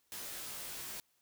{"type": "noise with comb filter", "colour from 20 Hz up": "white", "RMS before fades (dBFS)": -44, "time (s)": [0.12, 1], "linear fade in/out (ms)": 0, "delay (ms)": 18, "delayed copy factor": -0.95, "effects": ["white hiss -75 dBFS RMS until 1.21 s"]}